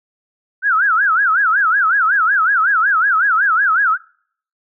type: tone with vibrato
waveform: sine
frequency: 1457 Hz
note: F#6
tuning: 27 cents flat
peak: -11 dBFS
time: 0.62-3.98 s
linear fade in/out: 50 ms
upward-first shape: sine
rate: 5.4 Hz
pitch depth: 240 cents each way
effects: noise-tail reverb RT60 0.6 s tail -26 dB re dry